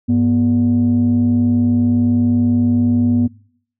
sine tone pair together, 100.9 / 242.1 Hz, G#2 / B3, -49 / -34 cents, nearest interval octave + minor third, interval 1515 cents, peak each -16 / -11 dBFS, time 0.08-3.28 s, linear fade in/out 20 ms, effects noise-tail reverb RT60 0.6 s tail -23 dB re dry + tanh soft clip ceiling -7 dBFS

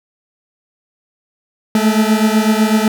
40% pulse beating tone pair, 214 / 222 Hz, A3 / A3, -48 / +16 cents, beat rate 8 Hz, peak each -12 / -14 dBFS, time 1.75-2.88 s, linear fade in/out 2 ms, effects none

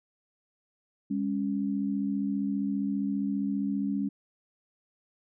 sine tone pair together, 202.2 / 277.2 Hz, G#3 / C#4, -46 / 0 cents, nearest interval perfect fourth, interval 546 cents, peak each -29 / -30 dBFS, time 1.1-4.09 s, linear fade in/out 10 ms, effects none

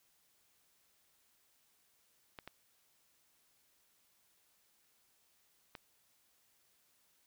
clicks, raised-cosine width 0.3 ms, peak -30 dBFS, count 3, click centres 2.388 / 2.476 / 5.752 s, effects white hiss -73 dBFS RMS until 7.26 s

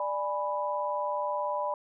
sine chord, G# diminished, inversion second, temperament equal with one note detuned, 591.4 / 830.6 / 987.8 Hz, D5 / G#5 / B5, +12 / 0 / 0 cents, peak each -32 / -36 / -31 dBFS, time 0-1.74 s, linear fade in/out 2 ms, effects none

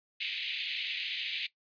pink band-pass noise, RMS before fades -36 dBFS, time 0.2-1.47 s, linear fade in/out 10 ms, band 2200 to 4100 Hz, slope 48 dB/octave, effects noise-tail reverb RT60 0.1 s tail -17 dB re dry + resampled to 11025 Hz

